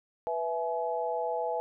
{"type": "chord", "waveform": "sine", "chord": "E major", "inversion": "second", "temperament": "equal with one note detuned", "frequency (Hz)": [493.9, 659.3, 846.6], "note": ["B4", "E5", "G#5"], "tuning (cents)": [0, 0, 33], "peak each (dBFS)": -33, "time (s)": [0.27, 1.6], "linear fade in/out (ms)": 0, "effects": []}